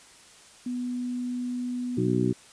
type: tone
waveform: sine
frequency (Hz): 246.9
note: B3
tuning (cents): 0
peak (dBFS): -28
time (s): 0.66-2.07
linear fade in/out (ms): 5
type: harmonic tone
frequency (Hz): 61.74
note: B1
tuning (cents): 0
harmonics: 2 / 3 / 4 / 5 / 6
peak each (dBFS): -28 / -28 / -28 / -28 / -28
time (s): 1.97-2.33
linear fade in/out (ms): 10
effects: white hiss -52 dBFS RMS until 2.52 s + resampled to 22050 Hz